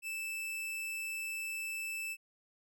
45% pulse tone, 2637 Hz, E7, in tune, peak -37 dBFS, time 0.02-2.17 s, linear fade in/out 50 ms, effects none

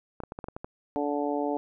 clicks, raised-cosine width 1 ms, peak -22 dBFS, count 8, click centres 0.203 / 0.236 / 0.321 / 0.389 / 0.442 / 0.485 / 0.565 / 0.645 s
harmonic tone, 145.2 Hz, D3, 19 cents flat, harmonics 2 / 3 / 4 / 5 / 6, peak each -30 / -32 / -33 / -34 / -35 dBFS, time 0.96-1.57 s, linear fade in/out 0 ms
effects none

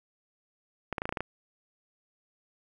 clicks, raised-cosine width 0.5 ms, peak -16 dBFS, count 8, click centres 0.927 / 0.982 / 1.019 / 1.055 / 1.092 / 1.125 / 1.172 / 1.206 s, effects 9-bit

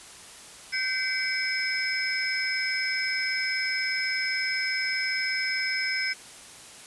sine tone cluster, 1545 / 2047 / 2272 / 5180 Hz, G6 / C7 / C#7 / E8, -26 / -38 / +42 / -31 cents, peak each -31 dBFS, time 0.72-6.14 s, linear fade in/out 20 ms, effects white hiss -46 dBFS RMS until 6.86 s + resampled to 24000 Hz

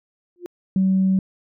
sine tone with exponential growth, 352.6 Hz, F4, 17 cents sharp, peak -24 dBFS, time 0.36-0.46 s, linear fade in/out 0 ms, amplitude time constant 21 ms
sine tone, 189.9 Hz, F#3, 45 cents sharp, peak -14 dBFS, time 0.76-1.19 s, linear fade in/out 2 ms
effects tanh soft clip ceiling -10 dBFS

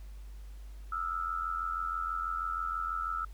sine tone with amplitude modulation, 1318.5 Hz, E6, in tune, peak -28 dBFS, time 0.92-3.25 s, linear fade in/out 5 ms, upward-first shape sine, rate 86.2 Hz, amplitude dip 80%, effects added 50 Hz sine -43 dBFS peak until 3.33 s + pink hiss -63 dBFS RMS until 3.33 s

